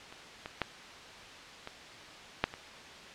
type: clicks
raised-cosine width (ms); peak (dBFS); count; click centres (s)
0.3; -30 / -23 / -13 / -24 / -9 / -26; 6; 0.125 / 0.459 / 0.617 / 1.674 / 2.44 / 2.539
effects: white hiss -48 dBFS RMS until 3.14 s + low-pass 4000 Hz 12 dB/octave